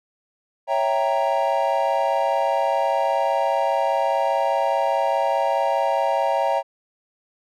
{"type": "chord", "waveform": "triangle", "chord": "C# diminished seventh", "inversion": "none", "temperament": "equal", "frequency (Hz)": [554.4, 659.3, 784, 932.3], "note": ["C#5", "E5", "G5", "Bb5"], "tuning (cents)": [0, 0, 0, 0], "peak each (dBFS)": -22, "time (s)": [0.67, 6.63], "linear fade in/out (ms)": 50, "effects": []}